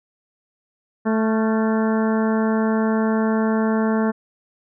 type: harmonic tone with a mistuned harmonic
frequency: 220 Hz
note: A3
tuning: in tune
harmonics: 1 / 2 / 3 / 4 / 5 / 6 / 7 / 8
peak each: -18 / -24 / -28 / -30 / -32 / -34 / -35 / -36 dBFS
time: 1.05-4.12 s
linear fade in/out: 20 ms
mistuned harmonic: 6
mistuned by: +70 cents
effects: none